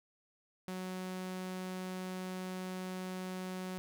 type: tone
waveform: sawtooth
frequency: 185 Hz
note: F#3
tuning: in tune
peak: -35 dBFS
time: 0.68-3.78 s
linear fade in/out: 0 ms
effects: none